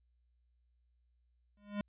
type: tone with exponential growth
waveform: square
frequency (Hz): 205.1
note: G#3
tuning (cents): -21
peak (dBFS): -32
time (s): 1.57-1.81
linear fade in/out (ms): 2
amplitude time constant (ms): 52
effects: added 60 Hz sine -70 dBFS peak until 1.88 s + resampled to 8000 Hz